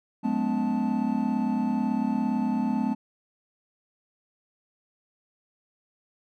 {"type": "tone cluster", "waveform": "triangle", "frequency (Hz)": [184.2, 213.3, 251.2, 288, 876], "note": ["F#3", "G#3", "B3", "D4", "A5"], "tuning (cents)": [-7, 46, 30, -34, -8], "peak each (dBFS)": [-33, -25, -25, -33, -33], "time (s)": [0.23, 2.95], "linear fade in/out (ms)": 20, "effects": []}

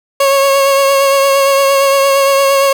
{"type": "tone with vibrato", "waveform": "30% pulse", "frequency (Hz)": 550, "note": "C#5", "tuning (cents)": -14, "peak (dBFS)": -5, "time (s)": [0.2, 2.73], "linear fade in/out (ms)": 5, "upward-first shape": "triangle", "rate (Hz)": 8.7, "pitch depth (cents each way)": 26, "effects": ["7-bit"]}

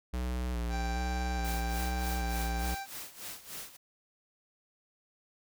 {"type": "tone with vibrato", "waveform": "square", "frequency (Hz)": 60.4, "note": "B1", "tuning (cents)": -38, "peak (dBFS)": -32, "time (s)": [0.13, 2.75], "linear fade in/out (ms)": 10, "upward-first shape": "square", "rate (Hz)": 1.2, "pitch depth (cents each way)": 43}
{"type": "harmonic tone", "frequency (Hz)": 785, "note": "G5", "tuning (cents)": 2, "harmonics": [1, 2, 3, 5, 6, 7, 8, 9], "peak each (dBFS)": [-38, -44, -48, -52, -54, -55, -56, -57], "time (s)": [0.69, 2.87], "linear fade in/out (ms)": 50}
{"type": "noise with tremolo", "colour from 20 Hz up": "white", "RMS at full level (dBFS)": -41, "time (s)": [1.44, 3.77], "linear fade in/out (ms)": 10, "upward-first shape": "sine", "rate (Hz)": 3.4, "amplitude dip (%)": 80}
{"effects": []}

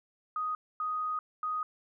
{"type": "tone bursts at uneven times", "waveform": "sine", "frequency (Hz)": 1247, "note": "D#6", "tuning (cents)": 3, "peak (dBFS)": -30, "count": 3, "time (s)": [[0.36, 0.55], [0.8, 1.19], [1.43, 1.63]], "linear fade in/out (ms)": 2, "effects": []}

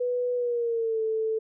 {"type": "tone with pitch glide", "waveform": "sine", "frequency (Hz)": [492.5, 441.3], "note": ["B4", "A4"], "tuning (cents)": [-5, 5], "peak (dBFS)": -24, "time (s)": [0, 1.39], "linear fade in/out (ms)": 10, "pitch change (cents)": -190, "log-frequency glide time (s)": [0.35, 1.01], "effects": []}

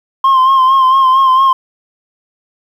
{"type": "tone with vibrato", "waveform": "sine", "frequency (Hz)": 1056, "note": "C6", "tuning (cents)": 16, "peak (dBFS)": -3, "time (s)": [0.24, 1.53], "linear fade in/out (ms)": 5, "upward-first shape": "sine", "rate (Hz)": 4.4, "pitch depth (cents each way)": 43, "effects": ["tanh soft clip ceiling -5 dBFS", "7-bit"]}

